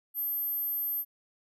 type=tone; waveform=sine; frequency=12920 Hz; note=G#9; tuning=49 cents flat; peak=-29 dBFS; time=0.14-1.05 s; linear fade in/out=50 ms; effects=none